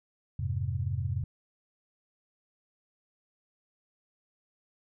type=chord; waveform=sine; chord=F minor; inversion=none; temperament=equal; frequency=87.31 / 103.83 / 130.81 Hz; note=F2 / Ab2 / C3; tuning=0 / 0 / 0 cents; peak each=-33 dBFS; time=0.39-1.24 s; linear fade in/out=5 ms; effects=none